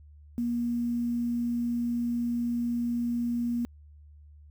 sine tone with quantisation, 238 Hz, A#3, 36 cents sharp, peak -26 dBFS, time 0.38-3.65 s, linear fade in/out 0 ms, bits 9, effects added 74 Hz sine -49 dBFS peak until 4.5 s

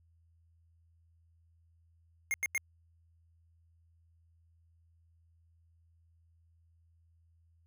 square tone bursts, 2133 Hz, C7, 33 cents sharp, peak -30 dBFS, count 3, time 2.31-2.578 s, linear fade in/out 0 ms, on 30 ms, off 89 ms, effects added 83 Hz sine -64 dBFS peak until 7.66 s

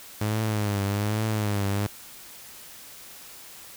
sawtooth tone with vibrato, 104.4 Hz, G#2, 10 cents sharp, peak -20 dBFS, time 0.21-1.87 s, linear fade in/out 5 ms, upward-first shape triangle, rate 1.2 Hz, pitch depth 99 cents each way, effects white hiss -45 dBFS RMS until 3.76 s

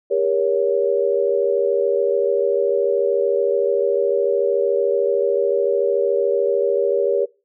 sine tone cluster, 399.3 / 472.9 / 560 Hz, G4 / A#4 / C#5, +32 / +25 / +18 cents, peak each -20 / -20 / -20 dBFS, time 0.1-7.26 s, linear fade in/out 20 ms, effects noise-tail reverb RT60 0.3 s tail -23 dB re dry

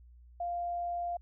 sine tone, 697 Hz, F5, 4 cents flat, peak -32 dBFS, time 0.4-1.17 s, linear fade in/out 5 ms, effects added 60 Hz sine -53 dBFS peak until 1.21 s

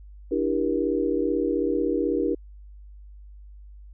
sine chord, E half-diminished seventh, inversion third, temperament equal with one note detuned, 293.7 / 329.6 / 392 / 474.6 Hz, D4 / E4 / G4 / Bb4, 0 / 0 / 0 / +31 cents, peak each -27 dBFS, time 0.31-2.35 s, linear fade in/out 10 ms, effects added 50 Hz sine -42 dBFS peak until 3.93 s

